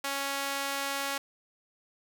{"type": "tone with high-pass filter", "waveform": "sawtooth", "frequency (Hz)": 277.2, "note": "C#4", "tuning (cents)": 0, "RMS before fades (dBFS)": -33, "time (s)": [0.04, 1.18], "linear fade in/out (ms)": 5, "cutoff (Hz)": 850, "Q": 0.61, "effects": []}